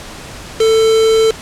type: tone with quantisation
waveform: triangle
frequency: 444.3 Hz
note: A4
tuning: 17 cents sharp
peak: -6 dBFS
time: 0.6-1.31 s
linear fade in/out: 5 ms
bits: 3
effects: pink hiss -31 dBFS RMS until 1.41 s + low-pass 9000 Hz 12 dB/octave